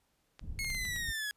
clicks, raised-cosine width 0.2 ms, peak -31 dBFS, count 6, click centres 0.394 / 0.646 / 0.702 / 0.748 / 0.852 / 0.962 s
pink low-pass noise, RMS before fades -42 dBFS, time 0.41-1.13 s, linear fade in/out 20 ms, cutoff 120 Hz, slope 12 dB/octave
sawtooth linear sweep, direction down, 2191 to 1661.2 Hz, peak -31 dBFS, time 0.59-1.31 s, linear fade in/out 0 ms
effects pink hiss -75 dBFS RMS until 1.36 s + resampled to 32000 Hz

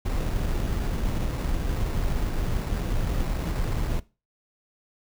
brown noise with sample-and-hold, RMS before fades -26 dBFS, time 0.05-4 s, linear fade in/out 10 ms, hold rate 3150 Hz, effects noise-tail reverb RT60 0.3 s tail -20 dB re dry

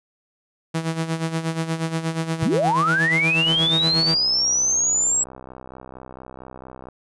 sawtooth tone with tremolo, 162.8 Hz, E3, 21 cents flat, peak -16 dBFS, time 0.74-4.15 s, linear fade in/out 10 ms, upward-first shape sine, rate 8.4 Hz, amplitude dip 70%
sine linear sweep, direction up, 90.5 to 7720 Hz, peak -17 dBFS, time 2.42-5.24 s, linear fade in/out 10 ms
click train, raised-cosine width 1 ms, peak -24 dBFS, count 221, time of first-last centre 3.47-6.886 s, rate 64.4 Hz
effects resampled to 24000 Hz

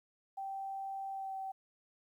sine tone with pitch glide, 779 to 770.1 Hz, G5 to G5, -11 to -31 cents, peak -38 dBFS, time 0.37-1.52 s, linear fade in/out 10 ms, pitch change -20 cents, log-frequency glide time 1.11-1.35 s, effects 12-bit

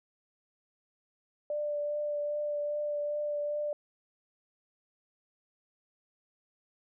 sine tone with vibrato, 590 Hz, D5, 8 cents sharp, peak -30 dBFS, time 1.5-3.73 s, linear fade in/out 2 ms, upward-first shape triangle, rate 2.5 Hz, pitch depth 16 cents each way, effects none

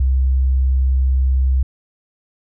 sine tone, 65.41 Hz, C2, in tune, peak -12 dBFS, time 0-1.63 s, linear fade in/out 5 ms, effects none

